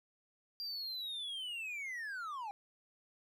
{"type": "linear sweep", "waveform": "triangle", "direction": "down", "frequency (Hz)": [4783, 784], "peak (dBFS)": -38, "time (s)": [0.6, 2.51], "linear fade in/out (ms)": 0, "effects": []}